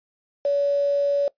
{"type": "tone with quantisation", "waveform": "sine", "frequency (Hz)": 568, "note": "C#5", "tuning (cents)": 42, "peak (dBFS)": -18, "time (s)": [0.45, 1.28], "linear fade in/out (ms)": 2, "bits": 6, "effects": ["noise-tail reverb RT60 0.1 s tail -19 dB re dry", "resampled to 11025 Hz"]}